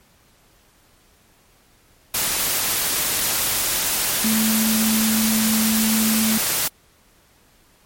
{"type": "tone in noise", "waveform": "sine", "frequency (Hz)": 220, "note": "A3", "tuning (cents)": 0, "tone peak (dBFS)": -18, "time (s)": [4.24, 6.38], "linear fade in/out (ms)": 5, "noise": "white", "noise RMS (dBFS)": -21, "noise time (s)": [2.14, 6.68], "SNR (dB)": 0, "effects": ["pink hiss -56 dBFS RMS until 7.85 s", "MP3 64 kbps"]}